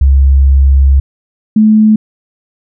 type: tone pair in turn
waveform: sine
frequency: 68 / 215.9 Hz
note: C#2 / A3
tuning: -33 / -33 cents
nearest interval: octave + minor sixth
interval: 2000 cents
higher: second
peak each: -3 dBFS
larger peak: neither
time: 0.01-1 / 1.56-1.96 s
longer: first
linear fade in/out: 5 ms
effects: none